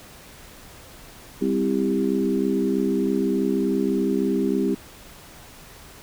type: harmonic tone with a mistuned harmonic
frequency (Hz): 66.2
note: C2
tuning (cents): +21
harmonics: 3 / 4 / 5 / 6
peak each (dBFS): -25 / -24 / -26 / -25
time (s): 1.41-4.75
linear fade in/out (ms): 10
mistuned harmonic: 4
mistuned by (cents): -19
effects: pink hiss -45 dBFS RMS until 6.02 s